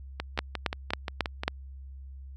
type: two click trains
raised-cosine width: 0.3 ms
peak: -9 / -15 dBFS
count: 5 / 8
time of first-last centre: 0.39-1.48 / 0.2-1.435 s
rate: 3.67 / 5.67 Hz
effects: added 67 Hz sine -41 dBFS peak until 2.36 s